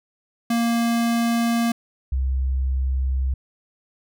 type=tone pair in turn; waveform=square / sine; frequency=233.1 / 65.6 Hz; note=A#3 / C2; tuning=0 / +5 cents; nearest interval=octave + minor seventh; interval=2195 cents; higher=first; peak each=-19 dBFS; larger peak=neither; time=0.5-1.72 / 2.12-3.34 s; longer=neither; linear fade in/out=5 ms; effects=none